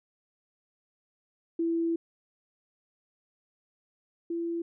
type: tone pair in turn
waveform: sine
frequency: 332.8 / 337.4 Hz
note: E4 / E4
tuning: +17 / +40 cents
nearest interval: unison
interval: 23 cents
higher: second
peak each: -25 / -29 dBFS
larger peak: first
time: 1.59-1.96 / 4.3-4.62 s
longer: first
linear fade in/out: 5 ms
effects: none